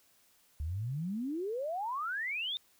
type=exponential sweep; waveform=sine; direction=up; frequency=70.4 to 3713 Hz; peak=-33 dBFS; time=0.6-2.57 s; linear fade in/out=0 ms; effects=white hiss -67 dBFS RMS until 2.79 s